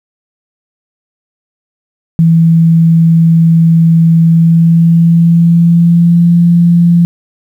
sine tone with pitch glide, 164.81 to 171.51 Hz, E3 to F3, 0 to -31 cents, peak -3 dBFS, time 2.19-7.05 s, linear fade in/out 0 ms, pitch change +69 cents, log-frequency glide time 4.23-6.36 s, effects 7-bit

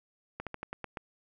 slowing click train, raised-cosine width 0.5 ms, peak -22 dBFS, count 7, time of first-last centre 0.4-0.972 s, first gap 67 ms, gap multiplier 1.14, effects none

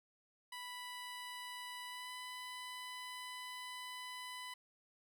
15% pulse tone with pitch glide, 987.8 to 999.9 Hz, B5 to B5, 0 to +21 cents, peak -39 dBFS, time 0.52-4.54 s, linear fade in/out 5 ms, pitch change +21 cents, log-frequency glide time 1.87-2.11 s, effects none

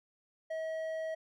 sine tone with hard clipping, 640 Hz, D#5, 49 cents sharp, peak -36 dBFS, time 0.5-1.15 s, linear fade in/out 10 ms, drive 6 dB, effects none

